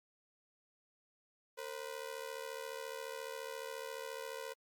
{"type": "ring-modulated tone", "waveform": "sawtooth", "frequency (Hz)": 494.7, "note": "B4", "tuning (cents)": 3, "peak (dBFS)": -35, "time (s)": [1.57, 4.54], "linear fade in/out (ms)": 20, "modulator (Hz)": 37.2, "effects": ["MP3 96 kbps"]}